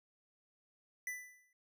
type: tone with exponential decay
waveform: square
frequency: 1990 Hz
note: B6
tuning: 13 cents sharp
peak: -37 dBFS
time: 1.07-1.53 s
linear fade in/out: 2 ms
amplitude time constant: 99 ms
effects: none